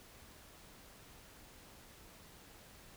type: silence
effects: pink hiss -58 dBFS RMS until 2.96 s